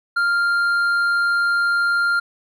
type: tone with hard clipping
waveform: sine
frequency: 1396.9 Hz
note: F6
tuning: in tune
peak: -17 dBFS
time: 0.16-2.2 s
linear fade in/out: 10 ms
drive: 4 dB
effects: none